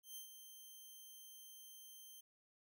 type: tone with ADSR envelope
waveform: 5% pulse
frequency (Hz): 3136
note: G7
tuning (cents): 0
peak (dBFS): -39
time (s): 0.03-2.21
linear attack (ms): 130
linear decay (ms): 110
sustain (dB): -8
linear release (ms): 9
effects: none